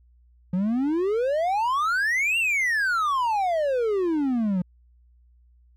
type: exponential two-way sweep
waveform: triangle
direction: up then down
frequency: 174.61 to 2807 to 174.61 Hz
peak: -19 dBFS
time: 0.53-4.62 s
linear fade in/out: 5 ms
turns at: 2.38 s
effects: added 60 Hz sine -54 dBFS peak until 5.76 s